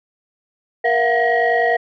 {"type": "tone cluster", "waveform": "sine", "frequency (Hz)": [472.3, 676, 726, 1898], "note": ["A#4", "E5", "F#5", "A#6"], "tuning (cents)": [23, 43, -33, 31], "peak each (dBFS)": -18, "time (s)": [0.84, 1.77], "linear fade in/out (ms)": 10, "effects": ["tanh soft clip ceiling -8 dBFS"]}